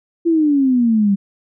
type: exponential sweep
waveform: sine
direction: down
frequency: 342.2 to 193.7 Hz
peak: -11 dBFS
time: 0.25-1.16 s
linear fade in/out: 20 ms
effects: none